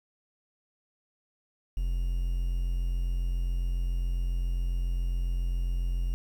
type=tone with quantisation; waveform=triangle; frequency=43.65 Hz; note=F1; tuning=in tune; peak=-24 dBFS; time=1.77-6.14 s; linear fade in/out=0 ms; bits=9; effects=none